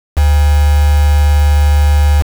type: tone with quantisation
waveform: sine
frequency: 73.42 Hz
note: D2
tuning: in tune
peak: -6 dBFS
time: 0.16-2.23 s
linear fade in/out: 20 ms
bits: 3
effects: none